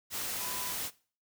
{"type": "tone in noise", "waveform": "sine", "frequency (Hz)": 999, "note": "B5", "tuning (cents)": 20, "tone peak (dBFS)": -44, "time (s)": [0.38, 0.75], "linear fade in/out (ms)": 50, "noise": "white", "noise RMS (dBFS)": -36, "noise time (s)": [0.1, 0.91], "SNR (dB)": -11, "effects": ["noise-tail reverb RT60 0.4 s tail -20 dB re dry"]}